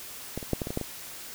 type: clicks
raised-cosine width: 2 ms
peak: -18 / -25 / -11 / -16 / -20 / -19 / -14 / -19 dBFS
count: 8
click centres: 0.376 / 0.428 / 0.533 / 0.618 / 0.671 / 0.705 / 0.774 / 0.813 s
effects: white hiss -42 dBFS RMS until 1.34 s